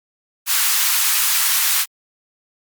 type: high-pass noise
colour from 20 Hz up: white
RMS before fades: -17 dBFS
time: 0.46-1.86 s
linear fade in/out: 50 ms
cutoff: 1000 Hz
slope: 24 dB/octave
effects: Opus 48 kbps